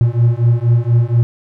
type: beating tone pair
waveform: triangle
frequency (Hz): 116.4 / 120.6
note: A#2 / B2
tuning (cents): -2 / -41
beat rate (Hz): 4.2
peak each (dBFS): -11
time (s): 0.01-1.23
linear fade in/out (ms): 0
effects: none